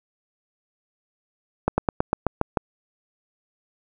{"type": "slowing click train", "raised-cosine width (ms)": 1, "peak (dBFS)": -5, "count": 8, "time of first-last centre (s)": [1.68, 2.572], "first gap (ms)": 100, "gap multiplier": 1.08, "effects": []}